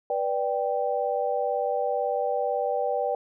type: chord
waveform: sine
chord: G major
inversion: first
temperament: just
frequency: 490 / 588 / 784 Hz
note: B4 / D5 / G5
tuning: -14 / +2 / 0 cents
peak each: -28 dBFS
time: 0.1-3.15 s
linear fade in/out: 2 ms
effects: none